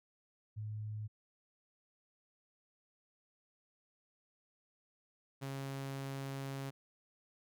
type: tone pair in turn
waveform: sine / sawtooth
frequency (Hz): 106.9 / 136.52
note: A2 / C#3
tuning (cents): -49 / -26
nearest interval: major third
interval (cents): 423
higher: second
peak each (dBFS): -39 / -36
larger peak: second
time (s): 0.56-1.08 / 5.41-6.71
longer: second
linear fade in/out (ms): 20
effects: none